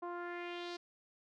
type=tone with low-pass filter sweep; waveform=sawtooth; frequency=349.2 Hz; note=F4; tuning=in tune; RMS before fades=-43 dBFS; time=0.02-0.77 s; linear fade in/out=10 ms; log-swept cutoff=960 to 4900 Hz; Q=2.7; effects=none